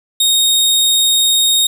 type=tone; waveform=sawtooth; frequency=3723 Hz; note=A#7; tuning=3 cents flat; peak=-7 dBFS; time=0.2-1.67 s; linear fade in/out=5 ms; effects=none